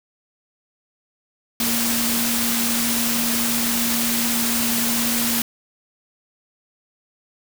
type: tone in noise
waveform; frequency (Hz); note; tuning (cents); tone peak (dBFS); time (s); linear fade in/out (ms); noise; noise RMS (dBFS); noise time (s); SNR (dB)
sine; 234.1; A#3; +8; -24; 1.6-5.42; 2; white; -22; 1.6-5.42; -5
effects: none